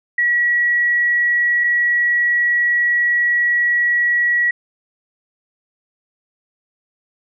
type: tone pair in turn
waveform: sine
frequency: 1925 / 1925 Hz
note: B6 / B6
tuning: -45 / -45 cents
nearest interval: unison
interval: 0 cents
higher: neither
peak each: -13 dBFS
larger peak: neither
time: 0.18-1.64 / 1.64-4.51 s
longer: second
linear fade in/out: 5 ms
effects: none